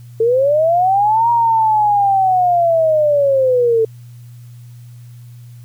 sine linear two-way sweep, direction up then down, 440 to 948 to 440 Hz, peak -10 dBFS, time 0.2-3.85 s, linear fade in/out 5 ms, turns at 1.3 s, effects added 120 Hz sine -34 dBFS peak until 5.64 s + white hiss -54 dBFS RMS until 5.64 s

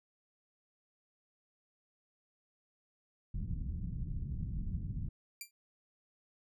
pink low-pass noise, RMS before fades -38 dBFS, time 3.34-5.09 s, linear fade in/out 5 ms, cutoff 180 Hz, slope 24 dB/octave
10% pulse tone with exponential decay, 2367 Hz, D7, 13 cents sharp, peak -29 dBFS, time 5.41-5.51 s, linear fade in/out 2 ms, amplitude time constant 21 ms
effects none

